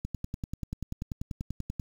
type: click train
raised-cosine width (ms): 5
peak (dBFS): -21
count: 19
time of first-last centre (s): 0.05-1.798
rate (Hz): 10.3
effects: 8-bit